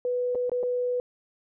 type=tone with dropouts; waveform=sine; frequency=493.9 Hz; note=B4; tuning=in tune; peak=-24 dBFS; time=0.05-1 s; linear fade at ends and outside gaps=1 ms; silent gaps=0.349-0.354 / 0.496-0.517 / 0.63-0.634 s; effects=none